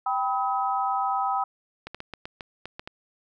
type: chord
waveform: sine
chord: G augmented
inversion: none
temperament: equal with one note detuned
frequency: 784 / 987.8 / 1275.1 Hz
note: G5 / B5 / D#6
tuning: 0 / 0 / +42 cents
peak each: -26 / -29 / -28 dBFS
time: 0.06-1.44 s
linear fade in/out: 5 ms
type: clicks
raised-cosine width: 0.3 ms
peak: -20 dBFS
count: 9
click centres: 1.87 / 1.946 / 2.004 / 2.137 / 2.255 / 2.408 / 2.656 / 2.795 / 2.875 s
effects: none